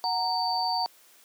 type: tone cluster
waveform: sine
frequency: 739 / 927 / 4579 Hz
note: F#5 / A#5 / D8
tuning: -2 / -10 / -45 cents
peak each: -29 dBFS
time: 0.04-0.86 s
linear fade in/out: 0 ms
effects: white hiss -57 dBFS RMS until 1.24 s + high-pass 300 Hz 12 dB/octave